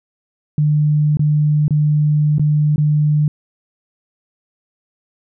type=tone with dropouts; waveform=sine; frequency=150 Hz; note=D3; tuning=37 cents sharp; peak=-11 dBFS; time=0.58-3.28 s; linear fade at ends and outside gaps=2 ms; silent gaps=1.171-1.194 / 1.681-1.707 / 2.383-2.395 / 2.76-2.78 s; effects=none